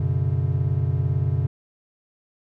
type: chord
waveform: triangle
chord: F# suspended fourth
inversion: none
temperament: equal with one note detuned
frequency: 92.5 / 123.47 / 141.42 Hz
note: F#2 / B2 / C#3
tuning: 0 / 0 / +35 cents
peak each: -22 dBFS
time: 0-1.47 s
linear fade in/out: 5 ms
effects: none